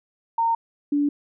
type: tone pair in turn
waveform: sine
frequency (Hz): 918 / 289.2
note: A#5 / D4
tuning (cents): -27 / -27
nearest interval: octave + minor sixth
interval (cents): 2000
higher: first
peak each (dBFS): -18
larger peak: neither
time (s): 0.38-0.55 / 0.92-1.09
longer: neither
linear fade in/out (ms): 5
effects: none